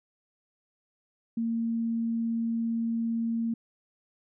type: tone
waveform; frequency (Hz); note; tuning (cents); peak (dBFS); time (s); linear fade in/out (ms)
sine; 229.4; A#3; -28; -26; 1.37-3.54; 5
effects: none